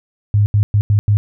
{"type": "tone bursts at uneven times", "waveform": "sine", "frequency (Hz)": 103.4, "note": "G#2", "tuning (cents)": -7, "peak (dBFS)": -9, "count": 5, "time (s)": [[0.34, 0.46], [0.54, 0.63], [0.74, 0.81], [0.9, 0.99], [1.08, 1.17]], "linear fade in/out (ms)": 0, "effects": []}